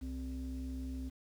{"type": "tone pair together", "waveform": "sine", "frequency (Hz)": [64.01, 260], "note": ["C2", "C4"], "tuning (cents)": [-37, -11], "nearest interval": "2 octaves", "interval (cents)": 2426, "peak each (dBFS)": [-38, -40], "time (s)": [0.01, 1.1], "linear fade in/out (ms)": 20, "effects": ["tanh soft clip ceiling -34 dBFS", "10-bit"]}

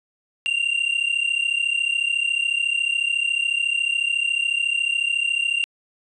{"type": "tone pair together", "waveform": "triangle", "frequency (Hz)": [2760, 2794], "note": ["F7", "F7"], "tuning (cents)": [-21, 0], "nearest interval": "unison", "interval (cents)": 21, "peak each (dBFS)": -21, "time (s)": [0.46, 5.64], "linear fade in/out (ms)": 0, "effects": ["resampled to 24000 Hz"]}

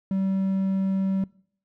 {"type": "tone", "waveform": "triangle", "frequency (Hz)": 192.3, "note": "G3", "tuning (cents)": -33, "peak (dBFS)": -20, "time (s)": [0.11, 1.24], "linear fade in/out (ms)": 2, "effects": ["noise-tail reverb RT60 0.6 s tail -23 dB re dry"]}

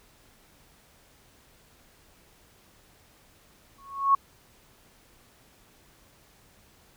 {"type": "tone with exponential growth", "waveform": "sine", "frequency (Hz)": 1102, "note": "C#6", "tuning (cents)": -11, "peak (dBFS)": -14, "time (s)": [3.78, 4.15], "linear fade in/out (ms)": 5, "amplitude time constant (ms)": 79, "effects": ["pink hiss -59 dBFS RMS until 6.96 s"]}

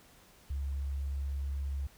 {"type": "tone", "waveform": "sine", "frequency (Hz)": 69.3, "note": "C#2", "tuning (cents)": 0, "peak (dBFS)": -32, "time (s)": [0.5, 1.87], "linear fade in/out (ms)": 5, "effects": ["pink hiss -60 dBFS RMS until 1.97 s"]}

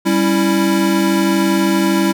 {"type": "chord", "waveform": "square", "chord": "C# diminished", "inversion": "second", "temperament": "equal", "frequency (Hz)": [196, 277.2, 329.6], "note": ["G3", "C#4", "E4"], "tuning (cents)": [0, 0, 0], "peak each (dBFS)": [-17, -21, -16], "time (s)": [0.05, 2.13], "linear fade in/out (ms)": 20, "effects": []}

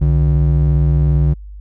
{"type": "ring-modulated tone", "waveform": "triangle", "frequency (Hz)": 106.3, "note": "G#2", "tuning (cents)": 41, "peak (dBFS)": -5, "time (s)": [0.01, 1.34], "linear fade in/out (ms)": 10, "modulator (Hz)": 41.3, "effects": ["added 50 Hz sine -30 dBFS peak until 1.6 s"]}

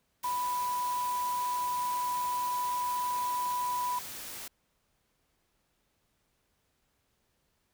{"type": "tone in noise", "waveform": "sine", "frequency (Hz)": 987.8, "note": "B5", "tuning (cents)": 0, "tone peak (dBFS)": -29, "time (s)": [0.24, 3.99], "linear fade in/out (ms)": 5, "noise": "white", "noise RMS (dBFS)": -42, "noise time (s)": [0.23, 4.48], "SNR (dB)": 10, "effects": ["pink hiss -75 dBFS RMS until 7.73 s"]}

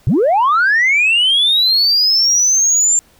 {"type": "linear sweep", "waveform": "sine", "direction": "up", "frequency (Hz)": [92.5, 7340], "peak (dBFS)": -8, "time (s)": [0.07, 2.99], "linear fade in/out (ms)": 0, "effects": ["tanh soft clip ceiling -7 dBFS", "pink hiss -51 dBFS RMS until 3.19 s"]}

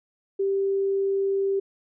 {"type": "tone", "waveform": "sine", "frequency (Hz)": 392, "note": "G4", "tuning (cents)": 0, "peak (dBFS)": -21, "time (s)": [0.39, 1.6], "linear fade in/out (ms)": 10, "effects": []}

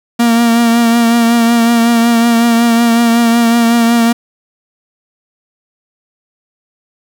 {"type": "tone with vibrato", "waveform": "45% pulse", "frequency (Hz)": 233.1, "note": "A#3", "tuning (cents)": 0, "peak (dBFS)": -7, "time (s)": [0.19, 4.13], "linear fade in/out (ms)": 10, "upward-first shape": "triangle", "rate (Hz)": 5.4, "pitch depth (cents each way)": 34, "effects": ["8-bit"]}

